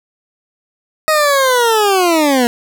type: linear sweep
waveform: 20% pulse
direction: down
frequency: 632 to 233.1 Hz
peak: -5 dBFS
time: 1.08-2.47 s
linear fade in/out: 0 ms
effects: none